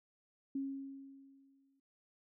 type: tone with exponential decay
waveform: sine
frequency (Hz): 272.8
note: C#4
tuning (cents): -28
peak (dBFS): -34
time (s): 0.55-1.8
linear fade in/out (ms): 5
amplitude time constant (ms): 270
effects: none